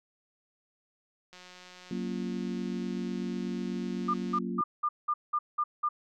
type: click train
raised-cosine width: 0.2 ms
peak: -33 dBFS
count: 554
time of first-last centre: 1.33-4.385 s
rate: 181 Hz
type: chord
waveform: sine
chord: Gb major seventh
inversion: none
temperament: equal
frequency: 185 / 233.1 / 277.2 / 349.2 Hz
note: Gb3 / Bb3 / Db4 / F4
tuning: 0 / 0 / 0 / 0 cents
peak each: -35 / -35 / -41 / -39 dBFS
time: 1.91-4.61 s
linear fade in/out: 2 ms
type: tone bursts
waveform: sine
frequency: 1204 Hz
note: D6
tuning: 43 cents sharp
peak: -25 dBFS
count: 8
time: 4.08-5.89 s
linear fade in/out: 10 ms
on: 60 ms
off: 190 ms
effects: none